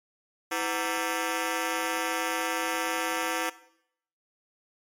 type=ring-modulated tone; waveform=10% pulse; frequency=416.5 Hz; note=G#4; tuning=5 cents sharp; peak=-16 dBFS; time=0.51-3.5 s; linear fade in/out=10 ms; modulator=90 Hz; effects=noise-tail reverb RT60 0.7 s tail -17 dB re dry + MP3 64 kbps

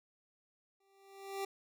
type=tone with exponential growth; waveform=25% pulse; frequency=392 Hz; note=G4; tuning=in tune; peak=-31 dBFS; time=0.8-1.45 s; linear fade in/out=5 ms; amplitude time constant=140 ms; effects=none

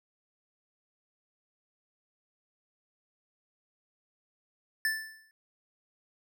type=tone with exponential decay; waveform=square; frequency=1760 Hz; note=A6; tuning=in tune; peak=-25 dBFS; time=4.85-5.31 s; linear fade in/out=1 ms; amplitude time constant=99 ms; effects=none

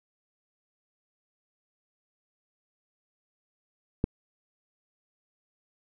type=click; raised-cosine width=3 ms; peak=-11 dBFS; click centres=4.041 s; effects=none

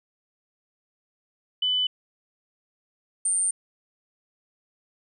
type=tone pair in turn; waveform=sine; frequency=3000 / 8907 Hz; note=F#7 / C#9; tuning=+23 / +7 cents; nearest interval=octave + perfect fifth; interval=1884 cents; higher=second; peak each=-21 dBFS; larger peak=neither; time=1.62-1.87 / 3.25-3.51 s; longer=second; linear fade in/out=5 ms; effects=none

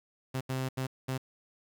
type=tone bursts at uneven times; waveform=sawtooth; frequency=130.81 Hz; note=C3; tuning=in tune; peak=-27 dBFS; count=4; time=0.34-0.41 / 0.49-0.69 / 0.77-0.87 / 1.08-1.18 s; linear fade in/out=10 ms; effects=9-bit

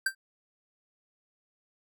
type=tone with exponential decay; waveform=square; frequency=1568 Hz; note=G6; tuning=in tune; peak=-22 dBFS; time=0.06-0.15 s; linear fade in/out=5 ms; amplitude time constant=18 ms; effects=none

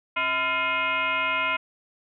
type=tone with frequency modulation; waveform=sine; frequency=1760 Hz; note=A6; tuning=in tune; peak=-22 dBFS; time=0.16-1.57 s; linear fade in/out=10 ms; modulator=372 Hz; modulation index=2.6; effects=none

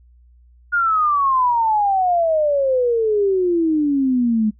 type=exponential sweep; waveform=sine; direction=down; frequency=1440 to 210.2 Hz; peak=-14 dBFS; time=0.72-4.51 s; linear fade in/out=20 ms; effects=noise-tail reverb RT60 0.1 s tail -22 dB re dry + added 60 Hz sine -47 dBFS peak until 4.59 s

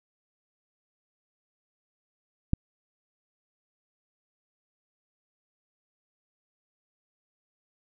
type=click; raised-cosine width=5 ms; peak=-10 dBFS; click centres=2.534 s; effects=none

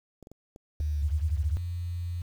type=clicks; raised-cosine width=2 ms; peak=-34 dBFS; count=5; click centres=0.227 / 0.271 / 0.316 / 0.561 / 0.805 s
type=tone with vibrato; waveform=sine; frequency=73.42 Hz; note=D2; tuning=in tune; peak=-26 dBFS; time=0.8-1.57 s; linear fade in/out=0 ms; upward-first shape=sine; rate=2.8 Hz; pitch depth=47 cents each way
type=tone with pitch glide; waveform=sine; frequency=82.41 to 87.16 Hz; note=E2 to F2; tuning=0 to -3 cents; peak=-30 dBFS; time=1.02-2.22 s; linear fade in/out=5 ms; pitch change=+97 cents; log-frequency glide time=1.14-1.3 s
effects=9-bit

